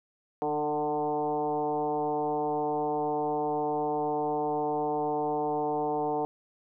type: tone with frequency modulation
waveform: sine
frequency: 598 Hz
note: D5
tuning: 31 cents sharp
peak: -26 dBFS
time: 0.42-6.25 s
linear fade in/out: 0 ms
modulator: 149 Hz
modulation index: 2
effects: none